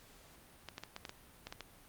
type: clicks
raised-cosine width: 0.2 ms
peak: -26 dBFS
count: 9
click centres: 0.687 / 0.781 / 0.836 / 0.964 / 1.052 / 1.094 / 1.47 / 1.525 / 1.607 s
effects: pink hiss -60 dBFS RMS until 1.88 s + Opus 48 kbps